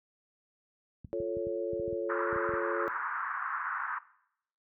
clicks, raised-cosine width 5 ms, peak -31 dBFS, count 12, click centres 1.047 / 1.202 / 1.369 / 1.469 / 1.732 / 1.797 / 1.879 / 1.928 / 2.328 / 2.36 / 2.491 / 2.537 s
sine chord, F augmented, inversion none, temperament equal, 349.2 / 440 / 554.4 Hz, F4 / A4 / C#5, 0 / 0 / 0 cents, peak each -35 dBFS, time 1.13-2.88 s, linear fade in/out 0 ms
white band-pass noise, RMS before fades -35 dBFS, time 2.09-3.99 s, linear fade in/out 10 ms, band 1000 to 1600 Hz, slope 48 dB/octave
effects noise-tail reverb RT60 0.7 s tail -18 dB re dry + high-pass 60 Hz 12 dB/octave

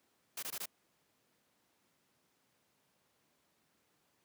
white noise bursts, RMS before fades -41 dBFS, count 4, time 0.37-0.658 s, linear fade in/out 5 ms, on 57 ms, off 20 ms, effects pink hiss -75 dBFS RMS until 4.24 s + high-pass 150 Hz 12 dB/octave

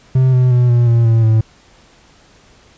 triangle tone with pitch steps, 130 / 126.59 / 123.27 / 120.04 / 116.89 / 113.83 / 110.84 Hz, C3 / B2 / B2 / B2 / A#2 / A#2 / A2, -11 / +43 / -3 / -49 / +5 / -41 / +13 cents, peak -6 dBFS, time 0.15-1.41 s, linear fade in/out 5 ms, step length 180 ms, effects pink hiss -48 dBFS RMS until 2.77 s + resampled to 16000 Hz

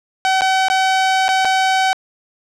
sawtooth tone with dropouts, 760 Hz, F#5, 46 cents sharp, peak -9 dBFS, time 0.25-1.93 s, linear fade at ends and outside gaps 0 ms, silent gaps 0.409-0.419 / 0.684-0.7 / 1.282-1.289 / 1.448-1.453 s, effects low-pass 6000 Hz 12 dB/octave

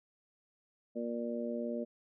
harmonic tone, 118.2 Hz, A#2, 24 cents sharp, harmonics 2 / 3 / 4 / 5, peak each -37 / -43 / -41 / -40 dBFS, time 0.95-1.85 s, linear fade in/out 20 ms, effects none

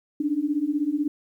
sine beating tone pair, 284.4 / 300.4 Hz, C#4 / D4, +45 / +39 cents, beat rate 16 Hz, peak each -26 / -24 dBFS, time 0.2-1.08 s, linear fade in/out 5 ms, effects 10-bit

